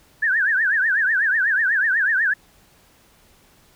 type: tone with vibrato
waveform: sine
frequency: 1661 Hz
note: G#6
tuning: in tune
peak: -16 dBFS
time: 0.22-2.34 s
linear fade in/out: 10 ms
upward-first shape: triangle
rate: 8.1 Hz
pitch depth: 220 cents each way
effects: pink hiss -55 dBFS RMS until 3.75 s